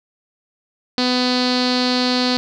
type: tone with low-pass filter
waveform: sawtooth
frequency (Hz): 250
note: B3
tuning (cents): +21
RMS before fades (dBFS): -18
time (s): 0.98-2.37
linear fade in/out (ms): 0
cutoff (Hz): 4400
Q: 8
effects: none